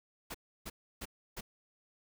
pink noise bursts, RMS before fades -42 dBFS, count 4, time 0.3-1.41 s, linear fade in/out 10 ms, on 45 ms, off 310 ms, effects none

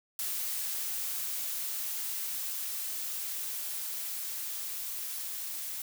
blue noise with level ramp, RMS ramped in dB -34 to -38 dBFS, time 0.19-5.82 s, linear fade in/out 2 ms, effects none

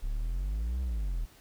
triangle exponential two-way sweep, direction up then down, 33.08 to 65.6 to 37.58 Hz, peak -27 dBFS, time 0.02-1.26 s, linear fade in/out 20 ms, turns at 0.82 s, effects pink hiss -58 dBFS RMS until 1.4 s

